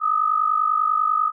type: tone pair together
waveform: sine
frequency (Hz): 1225.9 / 1276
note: D#6 / D#6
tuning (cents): -26 / +43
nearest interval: minor second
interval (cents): 69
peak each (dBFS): -20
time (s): 0-1.32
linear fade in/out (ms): 50
effects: none